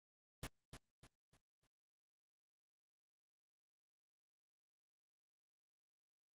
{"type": "noise with echo", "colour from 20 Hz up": "pink", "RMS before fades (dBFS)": -45, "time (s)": [0.43, 0.47], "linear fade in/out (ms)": 2, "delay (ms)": 300, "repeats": 4, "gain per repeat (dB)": -8, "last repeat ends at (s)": 1.67, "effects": ["low-pass 11000 Hz 12 dB/octave", "Opus 32 kbps"]}